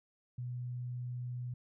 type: tone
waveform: sine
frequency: 123.4 Hz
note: B2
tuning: 1 cent flat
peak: -37 dBFS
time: 0.38-1.54 s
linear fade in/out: 5 ms
effects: none